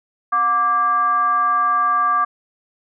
sine tone with frequency modulation, 1172 Hz, D6, 4 cents flat, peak -14 dBFS, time 0.32-2.25 s, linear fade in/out 10 ms, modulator 450 Hz, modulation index 0.48, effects none

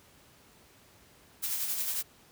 blue noise with tremolo, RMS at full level -31 dBFS, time 1.42-2.03 s, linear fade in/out 20 ms, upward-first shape sine, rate 11 Hz, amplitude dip 40%, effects pink hiss -59 dBFS RMS until 2.31 s + high-pass 60 Hz 12 dB/octave

